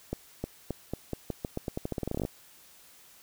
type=accelerating click train; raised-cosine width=2 ms; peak=-18 dBFS; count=22; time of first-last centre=0.13-2.251 s; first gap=310 ms; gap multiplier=0.86; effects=white hiss -56 dBFS RMS until 3.22 s